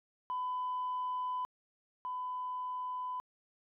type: tone pair in turn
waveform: sine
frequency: 1003 / 1003 Hz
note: B5 / B5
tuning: +26 / +26 cents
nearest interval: unison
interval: 0 cents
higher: neither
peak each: -32 / -35 dBFS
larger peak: first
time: 0.3-1.45 / 2.05-3.2 s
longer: neither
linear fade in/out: 0 ms
effects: tanh soft clip ceiling -30 dBFS